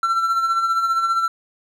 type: tone with tremolo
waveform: triangle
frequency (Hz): 1349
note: E6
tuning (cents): +40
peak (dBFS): -13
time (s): 0.03-1.28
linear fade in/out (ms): 2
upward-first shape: sine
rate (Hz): 15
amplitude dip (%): 50
effects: none